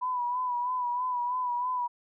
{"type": "tone with vibrato", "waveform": "sine", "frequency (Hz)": 987.8, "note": "B5", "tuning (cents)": 0, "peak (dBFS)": -27, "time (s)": [0.01, 1.88], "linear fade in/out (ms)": 20, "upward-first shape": "sine", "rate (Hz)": 3.1, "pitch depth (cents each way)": 44, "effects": []}